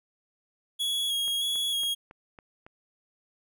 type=tone with vibrato; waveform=45% pulse; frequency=3322 Hz; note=G#7; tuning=in tune; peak=-26 dBFS; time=0.79-1.95 s; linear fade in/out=20 ms; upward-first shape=square; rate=1.6 Hz; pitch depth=21 cents each way
type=click train; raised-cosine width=0.5 ms; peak=-32 dBFS; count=6; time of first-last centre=1.28-2.665 s; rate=3.61 Hz
effects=none